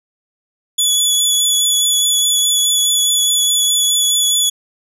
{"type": "tone with vibrato", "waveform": "20% pulse", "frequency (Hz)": 3421, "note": "A7", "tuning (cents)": -49, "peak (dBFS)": -6, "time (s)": [0.78, 4.5], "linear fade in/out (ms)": 10, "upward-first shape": "triangle", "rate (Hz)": 4.8, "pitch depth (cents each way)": 20, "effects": []}